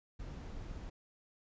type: noise with amplitude modulation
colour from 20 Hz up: brown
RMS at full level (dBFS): -43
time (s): 0.19-0.9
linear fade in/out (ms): 10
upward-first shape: sine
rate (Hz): 215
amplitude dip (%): 40
effects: resampled to 16000 Hz